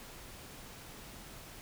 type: silence
effects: pink hiss -50 dBFS RMS until 1.61 s